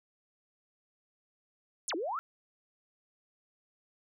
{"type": "exponential two-way sweep", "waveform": "sine", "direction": "down then up", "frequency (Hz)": [11500, 303.1, 1408], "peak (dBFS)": -32, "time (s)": [1.88, 2.19], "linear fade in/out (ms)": 0, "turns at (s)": 1.95, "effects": []}